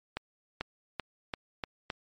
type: accelerating click train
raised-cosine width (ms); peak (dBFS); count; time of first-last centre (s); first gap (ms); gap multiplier
0.3; -17; 6; 0.17-1.902; 440; 0.88
effects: MP3 48 kbps